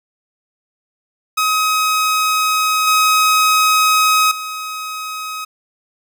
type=tone with level steps; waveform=sawtooth; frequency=1267 Hz; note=D#6; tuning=31 cents sharp; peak=-10 / -7 / -20 dBFS; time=1.37-5.45 s; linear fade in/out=10 ms; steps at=2.87 / 4.31 s; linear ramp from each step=5 ms; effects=none